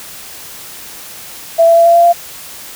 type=tone with pitch steps; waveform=sine; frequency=665 / 670 / 675.1 / 680.2 / 685.3 / 690.4 Hz; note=E5 / E5 / E5 / F5 / F5 / F5; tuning=+15 / +28 / +41 / -46 / -33 / -20 cents; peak=-4 dBFS; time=1.58-2.132 s; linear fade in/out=20 ms; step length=92 ms; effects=white hiss -31 dBFS RMS until 2.75 s